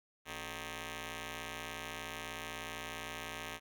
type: ring-modulated tone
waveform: 5% pulse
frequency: 163.3 Hz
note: E3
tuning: 16 cents flat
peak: -27 dBFS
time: 0.25-3.6 s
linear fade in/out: 50 ms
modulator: 1420 Hz
effects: none